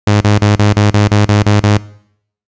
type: tone bursts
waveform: sawtooth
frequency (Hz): 103.83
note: G#2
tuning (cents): 0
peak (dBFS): -3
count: 10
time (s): 0.07-1.776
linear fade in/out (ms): 5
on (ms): 140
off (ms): 34
effects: noise-tail reverb RT60 0.7 s tail -21 dB re dry + resampled to 16000 Hz